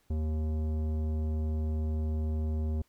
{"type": "tone with tanh clipping", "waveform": "sine", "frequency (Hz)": 77.78, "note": "D#2", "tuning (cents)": 0, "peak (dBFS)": -30, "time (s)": [0.1, 2.82], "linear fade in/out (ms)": 5, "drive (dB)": 14, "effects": ["pink hiss -70 dBFS RMS until 2.88 s"]}